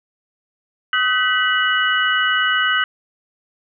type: tone cluster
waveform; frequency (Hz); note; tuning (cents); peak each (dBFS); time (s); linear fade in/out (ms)
sine; 1265 / 1517 / 1963 / 2939; D#6 / F#6 / B6 / F#7; +28 / +43 / -11 / -12; -21 / -18 / -23 / -21; 0.93-2.84; 2
effects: none